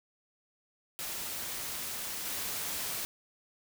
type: noise with level steps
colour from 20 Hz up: white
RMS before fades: -38 / -36 dBFS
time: 0.99-3.05 s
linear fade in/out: 0 ms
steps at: 2.25 s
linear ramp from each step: 10 ms
effects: none